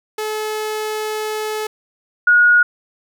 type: tone pair in turn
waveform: sawtooth / sine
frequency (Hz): 430 / 1446.3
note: A4 / F#6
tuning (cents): -40 / -40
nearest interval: octave + major sixth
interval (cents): 2100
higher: second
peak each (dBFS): -17 / -8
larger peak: second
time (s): 0.18-1.67 / 2.27-2.63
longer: first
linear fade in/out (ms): 5
effects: none